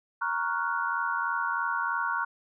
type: chord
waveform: sine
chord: Gb major seventh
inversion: first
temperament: equal with one note detuned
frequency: 936.6 / 1108.7 / 1396.9 / 1480 Hz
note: Bb5 / Db6 / F6 / Gb6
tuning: +8 / 0 / 0 / 0 cents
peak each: -32 dBFS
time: 0.21-2.25 s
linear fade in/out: 10 ms
effects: none